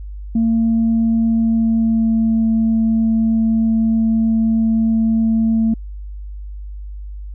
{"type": "tone with pitch glide", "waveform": "sine", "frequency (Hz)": [227.1, 224.2], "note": ["A#3", "A3"], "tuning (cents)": [-45, 33], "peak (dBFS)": -11, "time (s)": [0.35, 5.74], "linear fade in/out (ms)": 5, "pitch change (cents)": -22, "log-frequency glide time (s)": [1.27, 2.4], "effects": ["tanh soft clip ceiling -9 dBFS", "added 50 Hz sine -27 dBFS peak until 7.34 s"]}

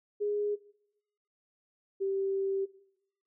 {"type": "tone pair in turn", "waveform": "sine", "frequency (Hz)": [413.6, 389.4], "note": ["G#4", "G4"], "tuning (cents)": [-7, -12], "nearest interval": "minor second", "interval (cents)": 105, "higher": "first", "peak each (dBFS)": -28, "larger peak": "neither", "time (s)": [[0.2, 0.56], [2, 2.66]], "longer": "second", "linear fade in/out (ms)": 20, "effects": ["noise-tail reverb RT60 0.8 s tail -18 dB re dry"]}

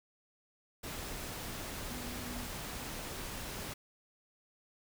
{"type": "tone in noise", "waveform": "sine", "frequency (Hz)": 244.3, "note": "B3", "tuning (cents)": -19, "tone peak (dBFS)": -45, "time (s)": [1.89, 2.49], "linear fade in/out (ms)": 10, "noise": "pink", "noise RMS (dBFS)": -42, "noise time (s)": [0.83, 3.74], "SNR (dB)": -6, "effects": []}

